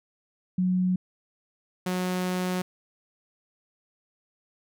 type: tone pair in turn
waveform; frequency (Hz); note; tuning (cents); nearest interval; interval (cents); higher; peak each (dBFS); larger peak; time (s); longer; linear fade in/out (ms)
sine / sawtooth; 183.2 / 182.5; F#3 / F#3; -17 / -24; unison; 7; first; -21 / -22; first; 0.58-0.96 / 1.86-2.62; second; 5
effects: none